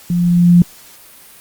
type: tone with level ramp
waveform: sine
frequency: 174.61 Hz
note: F3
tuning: in tune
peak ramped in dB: -13 to -3 dBFS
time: 0.1-0.62 s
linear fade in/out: 2 ms
effects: white hiss -41 dBFS RMS until 1.4 s + Opus 48 kbps